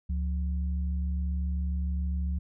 sine tone pair together, 70.6 / 177.9 Hz, C#2 / F3, +32 / +32 cents, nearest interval octave + major third, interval 1600 cents, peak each -27 / -37 dBFS, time 0.09-2.39 s, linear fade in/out 10 ms, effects none

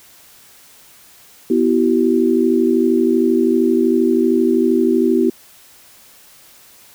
sine chord, E minor, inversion second, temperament equal with one note detuned, 246.9 / 329.6 / 382.4 Hz, B3 / E4 / G4, 0 / 0 / -43 cents, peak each -16 dBFS, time 1.5-5.3 s, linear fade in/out 5 ms, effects white hiss -46 dBFS RMS until 6.94 s

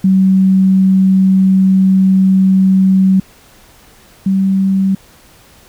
sine tone pair in turn, 190 / 192.54 Hz, F#3 / G3, +46 / -31 cents, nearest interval unison, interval 23 cents, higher second, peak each -6 / -9 dBFS, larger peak first, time 0.04-3.2 / 4.26-4.95 s, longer first, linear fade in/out 5 ms, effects pink hiss -44 dBFS RMS until 5.68 s

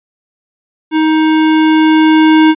square tone with level ramp, 314 Hz, D#4, 16 cents sharp, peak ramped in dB -9 to -4 dBFS, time 0.91-2.55 s, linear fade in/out 50 ms, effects resampled to 8000 Hz

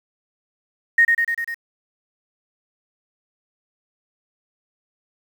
sine tone with echo, 1858 Hz, A#6, 6 cents flat, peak -10 dBFS, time 0.98-1.05 s, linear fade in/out 5 ms, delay 99 ms, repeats 5, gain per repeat -3 dB, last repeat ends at 1.545 s, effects 7-bit

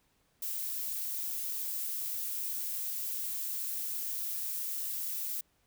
violet noise, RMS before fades -36 dBFS, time 0.42-5.41 s, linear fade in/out 5 ms, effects pink hiss -72 dBFS RMS until 5.66 s

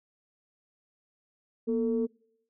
sine tone pair together, 237.3 / 448 Hz, A#3 / A4, +31 / +31 cents, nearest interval major seventh, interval 1100 cents, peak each -27 dBFS, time 1.67-2.07 s, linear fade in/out 20 ms, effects noise-tail reverb RT60 0.7 s tail -25 dB re dry + tanh soft clip ceiling -18 dBFS

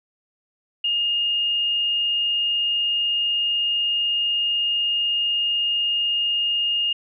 sine tone, 2838 Hz, F7, 27 cents sharp, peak -19 dBFS, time 0.84-6.93 s, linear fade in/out 5 ms, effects none

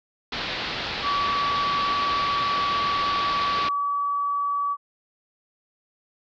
white low-pass noise, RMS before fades -30 dBFS, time 0.32-3.69 s, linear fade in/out 5 ms, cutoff 4500 Hz, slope 48 dB/octave
sine tone, 1143 Hz, D6, 47 cents flat, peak -22 dBFS, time 1.02-4.77 s, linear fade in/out 50 ms
effects none

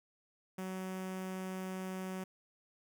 sawtooth tone with notch filter, 187.3 Hz, F#3, 21 cents sharp, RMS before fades -41 dBFS, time 0.58-2.24 s, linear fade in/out 5 ms, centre 4100 Hz, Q 1.8, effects none

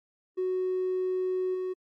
triangle tone with level steps, 370 Hz, F#4, in tune, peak -23 / -27 dBFS, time 0.37-1.74 s, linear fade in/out 20 ms, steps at 1.54 s, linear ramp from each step 10 ms, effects tanh soft clip ceiling -23 dBFS + AAC 64 kbps

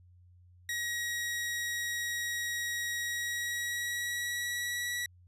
sawtooth tone with pitch glide, 1901 to 1936.5 Hz, A#6 to B6, +33 to -35 cents, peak -29 dBFS, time 0.69-5.06 s, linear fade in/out 2 ms, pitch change +32 cents, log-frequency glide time 2.98-4.94 s, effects added 89 Hz sine -56 dBFS peak until 5.27 s + resampled to 32000 Hz

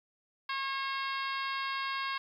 harmonic tone, 542 Hz, C#5, 39 cents flat, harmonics 2 / 3 / 4 / 5 / 6 / 7 / 8 / 9, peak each -35 / -39 / -41 / -43 / -45 / -46 / -47 / -48 dBFS, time 0.49-2.18 s, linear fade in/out 5 ms, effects 11-bit

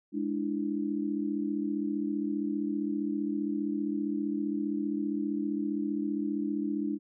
sine tone cluster, 208.3 / 294.9 / 330.1 Hz, G#3 / D4 / E4, +5 / +7 / +2 cents, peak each -34 / -31 / -35 dBFS, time 0.12-6.99 s, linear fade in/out 50 ms, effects none

